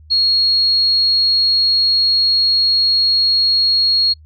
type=tone; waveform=sine; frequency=4300 Hz; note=C8; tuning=47 cents sharp; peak=-11 dBFS; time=0.1-4.14 s; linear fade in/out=20 ms; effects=noise-tail reverb RT60 0.1 s tail -25 dB re dry + added 77 Hz sine -40 dBFS peak until 4.25 s